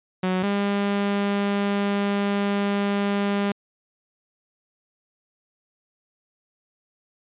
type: tone pair in turn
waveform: sawtooth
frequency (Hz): 185 / 201.4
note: F#3 / G3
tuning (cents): 0 / +47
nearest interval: minor second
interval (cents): 147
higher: second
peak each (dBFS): -17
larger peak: neither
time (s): 0.23-0.43 / 0.43-3.52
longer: second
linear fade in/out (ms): 5
effects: resampled to 8000 Hz